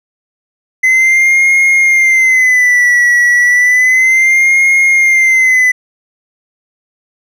triangle tone with vibrato, 2036 Hz, C7, 48 cents flat, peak -4 dBFS, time 0.83-5.72 s, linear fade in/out 10 ms, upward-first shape sine, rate 0.32 Hz, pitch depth 88 cents each way, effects none

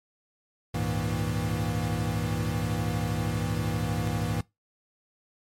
square tone cluster, 68.1 / 101.7 / 114.3 / 160.9 / 237 Hz, C#2 / G#2 / A#2 / E3 / A#3, -30 / -36 / -34 / -42 / +29 cents, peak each -38 / -32 / -34 / -32 / -36 dBFS, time 0.74-4.41 s, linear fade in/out 5 ms, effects noise-tail reverb RT60 0.2 s tail -22 dB re dry + MP3 64 kbps

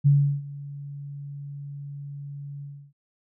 sine tone with ADSR envelope, 142.1 Hz, C#3, 43 cents sharp, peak -13 dBFS, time 0.04-2.93 s, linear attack 26 ms, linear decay 350 ms, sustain -21 dB, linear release 310 ms, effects none

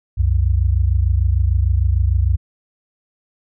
sine tone pair together, 64.35 / 91 Hz, C2 / F#2, -28 / -28 cents, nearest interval tritone, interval 600 cents, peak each -15 / -16 dBFS, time 0.17-2.37 s, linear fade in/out 20 ms, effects none

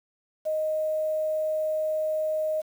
sine tone with quantisation, 622.3 Hz, D#5, in tune, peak -24 dBFS, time 0.45-2.62 s, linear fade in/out 20 ms, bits 8, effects none

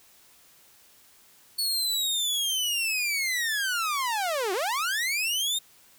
sawtooth linear two-way sweep, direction down then up, 4435 to 349.2 to 3727 Hz, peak -22 dBFS, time 1.58-5.59 s, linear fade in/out 10 ms, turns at 4.53 s, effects white hiss -57 dBFS RMS until 5.98 s

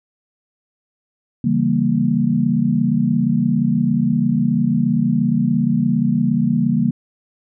sine chord, C# diminished seventh, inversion none, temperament equal, 138.59 / 164.81 / 196 / 233.1 Hz, C#3 / E3 / G3 / Bb3, 0 / 0 / 0 / 0 cents, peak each -22 / -21 / -20 / -17 dBFS, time 1.44-6.91 s, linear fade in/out 5 ms, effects none

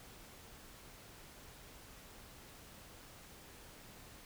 silence, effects pink hiss -56 dBFS RMS until 4.25 s

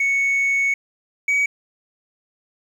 sine tone pair in turn, 2217 / 2264 Hz, C#7 / C#7, 0 / +36 cents, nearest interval unison, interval 36 cents, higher second, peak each -14 / -13 dBFS, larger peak second, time 0-0.74 / 1.28-1.46 s, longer first, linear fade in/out 5 ms, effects tanh soft clip ceiling -15 dBFS + 8-bit

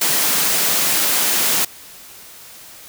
white high-pass noise, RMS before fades -17 dBFS, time 0.01-1.65 s, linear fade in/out 5 ms, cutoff 140 Hz, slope 48 dB/octave, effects white hiss -40 dBFS RMS until 2.88 s

